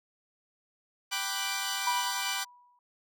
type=chord; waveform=10% pulse; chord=G major seventh; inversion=none; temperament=equal; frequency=784 / 987.8 / 1174.7 / 1480 Hz; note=G5 / B5 / D6 / F#6; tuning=0 / 0 / 0 / 0 cents; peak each=-28 dBFS; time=1.11-2.45 s; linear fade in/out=20 ms
type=tone with exponential decay; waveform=sine; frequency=978 Hz; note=B5; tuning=17 cents flat; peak=-25 dBFS; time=1.87-2.79 s; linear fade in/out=2 ms; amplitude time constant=200 ms
effects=none